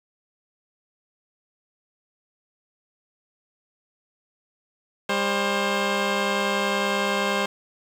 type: tone pair together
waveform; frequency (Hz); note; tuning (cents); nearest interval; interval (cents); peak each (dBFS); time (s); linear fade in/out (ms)
10% pulse; 200.5 / 531; G3 / C5; +39 / +25; octave + perfect fourth; 1686; -16; 5.09-7.46; 5
effects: low-pass 6000 Hz 12 dB/octave + 7-bit